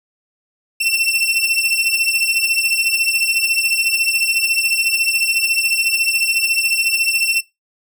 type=beating tone pair; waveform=sawtooth; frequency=2690 / 2704 Hz; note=E7 / E7; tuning=+34 / +43 cents; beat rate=14 Hz; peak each=-15 dBFS; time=0.8-7.41 s; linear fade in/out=10 ms; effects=noise-tail reverb RT60 0.2 s tail -19 dB re dry